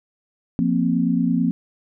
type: chord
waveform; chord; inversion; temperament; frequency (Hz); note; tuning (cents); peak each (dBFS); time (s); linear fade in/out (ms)
sine; F suspended fourth; none; just; 174.61 / 232.8 / 261.9; F3 / Bb3 / C4; 0 / -2 / +2; -21; 0.59-1.51; 0
effects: none